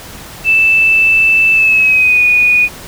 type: tone with pitch glide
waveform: sine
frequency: 2643 to 2466 Hz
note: E7 to D#7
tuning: +4 to -16 cents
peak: -6 dBFS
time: 0.44-2.69 s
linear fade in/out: 50 ms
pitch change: -120 cents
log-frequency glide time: 1.53-2.22 s
effects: pink hiss -31 dBFS RMS until 2.87 s